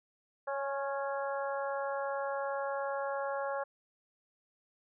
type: harmonic tone with a mistuned harmonic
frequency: 277.2 Hz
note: C#4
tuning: in tune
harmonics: 2 / 3 / 4 / 5 / 6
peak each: -35 / -39 / -41 / -43 / -45 dBFS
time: 0.47-3.64 s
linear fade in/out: 10 ms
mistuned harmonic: 4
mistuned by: -23 cents
effects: none